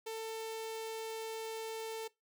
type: tone with notch filter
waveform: sawtooth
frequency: 445.7 Hz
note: A4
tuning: 22 cents sharp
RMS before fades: -41 dBFS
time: 0.06-2.08 s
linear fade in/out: 10 ms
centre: 1500 Hz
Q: 1.7
effects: noise-tail reverb RT60 0.2 s tail -21 dB re dry